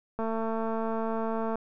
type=click train; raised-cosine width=1 ms; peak=-19 dBFS; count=307; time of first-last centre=0.19-1.556 s; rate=224 Hz; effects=none